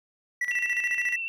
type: tone with tremolo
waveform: triangle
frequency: 1954 Hz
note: B6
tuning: 19 cents flat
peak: -22 dBFS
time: 0.41-1.16 s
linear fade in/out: 5 ms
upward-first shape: square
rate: 14 Hz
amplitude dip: 70%
type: tone with vibrato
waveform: sine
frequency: 2691 Hz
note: E7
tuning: 35 cents sharp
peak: -29 dBFS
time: 0.51-1.28 s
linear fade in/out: 0 ms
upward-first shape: square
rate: 12 Hz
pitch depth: 18 cents each way
effects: none